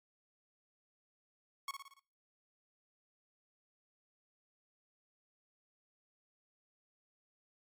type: tone with echo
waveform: sawtooth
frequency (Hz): 1103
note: C#6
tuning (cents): -9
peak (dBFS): -34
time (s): 1.68-1.71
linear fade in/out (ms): 2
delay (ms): 57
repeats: 5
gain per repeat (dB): -5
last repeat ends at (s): 1.995
effects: noise-tail reverb RT60 0.5 s tail -24 dB re dry + AAC 64 kbps